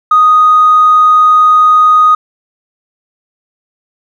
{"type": "tone with tanh clipping", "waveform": "triangle", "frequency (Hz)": 1244.5, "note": "D#6", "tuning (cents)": 0, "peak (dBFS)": -3, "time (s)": [0.11, 2.15], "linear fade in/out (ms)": 5, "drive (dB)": 4, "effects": []}